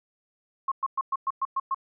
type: tone bursts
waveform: sine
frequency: 1078 Hz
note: C#6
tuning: 49 cents flat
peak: -23 dBFS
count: 8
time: 0.68-1.746 s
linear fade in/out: 5 ms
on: 37 ms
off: 110 ms
effects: none